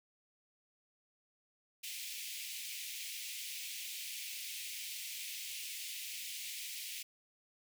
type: high-pass noise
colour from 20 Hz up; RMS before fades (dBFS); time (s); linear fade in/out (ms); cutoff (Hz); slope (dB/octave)
pink; -44; 1.83-7.03; 10; 2200; 48
effects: none